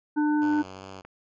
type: harmonic tone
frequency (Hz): 299.2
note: D4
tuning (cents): +32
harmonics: 1 / 3 / 5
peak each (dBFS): -21 / -31 / -35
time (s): 0.16-0.63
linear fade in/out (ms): 20
type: tone with vibrato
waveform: 5% pulse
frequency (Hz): 95.1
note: F#2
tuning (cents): +48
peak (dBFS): -29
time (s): 0.41-1.02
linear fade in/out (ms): 20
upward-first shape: sine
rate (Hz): 2.7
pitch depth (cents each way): 15
type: clicks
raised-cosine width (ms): 0.5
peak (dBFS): -29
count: 3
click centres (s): 0.533 / 0.585 / 1.05
effects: resampled to 16000 Hz